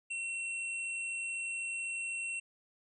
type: tone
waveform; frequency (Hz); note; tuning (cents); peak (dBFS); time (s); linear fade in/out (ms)
square; 2718; F7; -48; -36; 0.1-2.4; 10
effects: resampled to 24000 Hz